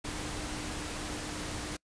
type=tone in noise; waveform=sine; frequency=302.9 Hz; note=D#4; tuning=46 cents flat; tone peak=-44 dBFS; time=0.04-1.77 s; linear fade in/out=10 ms; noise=pink; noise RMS=-38 dBFS; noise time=0.04-1.77 s; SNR=-9 dB; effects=noise-tail reverb RT60 0.1 s tail -26 dB re dry + resampled to 22050 Hz